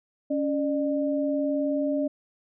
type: tone pair together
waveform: sine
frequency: 280 / 601.2 Hz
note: C#4 / D5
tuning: +18 / +40 cents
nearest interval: octave + minor second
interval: 1322 cents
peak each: -25 / -27 dBFS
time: 0.3-2.08 s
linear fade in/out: 10 ms
effects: none